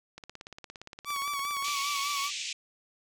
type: click train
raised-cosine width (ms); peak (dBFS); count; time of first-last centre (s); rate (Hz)
0.2; -26; 27; 0.18-1.683; 17.3
type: tone with vibrato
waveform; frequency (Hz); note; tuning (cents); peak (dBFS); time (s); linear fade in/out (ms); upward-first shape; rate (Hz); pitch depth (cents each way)
sawtooth; 1135; C#6; +41; -27; 1.05-2.31; 50; sine; 5; 47
type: band-pass noise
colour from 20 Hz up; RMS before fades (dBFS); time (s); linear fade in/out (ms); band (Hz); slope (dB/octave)
pink; -36; 1.64-2.53; 5; 2300 to 7500; 48
effects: none